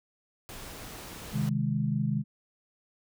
pink noise, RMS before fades -43 dBFS, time 0.49-1.49 s, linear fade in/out 0 ms
sine chord, Ab major, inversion first, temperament equal with one note detuned, 130.81 / 155.56 / 207.1 Hz, C3 / Eb3 / Ab3, 0 / 0 / -5 cents, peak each -30 dBFS, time 1.32-2.24 s, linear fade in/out 50 ms
effects none

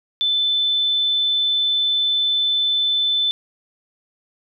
sine tone, 3520 Hz, A7, in tune, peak -16 dBFS, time 0.21-3.31 s, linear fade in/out 0 ms, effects none

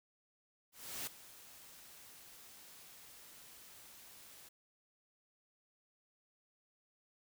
white noise with ADSR envelope, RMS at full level -41 dBFS, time 0.72-4.49 s, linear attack 350 ms, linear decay 6 ms, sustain -16 dB, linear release 9 ms, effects none

